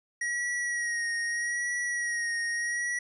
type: tone with vibrato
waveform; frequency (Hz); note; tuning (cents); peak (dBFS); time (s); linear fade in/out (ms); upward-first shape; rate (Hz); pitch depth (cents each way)
square; 1900; A#6; +33; -29; 0.21-2.99; 5; sine; 0.8; 34
effects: resampled to 24000 Hz